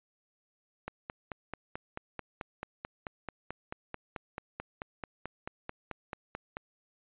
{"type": "click train", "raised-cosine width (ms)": 0.5, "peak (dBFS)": -22, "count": 27, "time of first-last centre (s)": [0.88, 6.569], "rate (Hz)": 4.57, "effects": ["resampled to 8000 Hz"]}